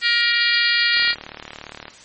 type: harmonic tone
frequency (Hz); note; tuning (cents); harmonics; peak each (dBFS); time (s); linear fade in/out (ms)
472.4; A#4; +23; 3 / 4 / 5 / 6 / 7 / 8 / 9 / 10; -25 / -19 / -23 / -26 / -25 / -29 / -23 / -25; 0.01-1.15; 50
type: click train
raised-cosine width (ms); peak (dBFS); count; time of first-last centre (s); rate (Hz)
0.3; -17; 35; 0.97-1.882; 37.3
effects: white hiss -44 dBFS RMS until 2.04 s + MP3 32 kbps